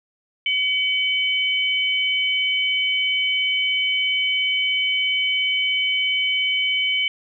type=tone pair together; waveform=sine; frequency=2270 / 3033 Hz; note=C#7 / F#7; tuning=+41 / +42 cents; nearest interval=perfect fourth; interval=501 cents; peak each=-21 dBFS; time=0.46-7.08 s; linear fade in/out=2 ms; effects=none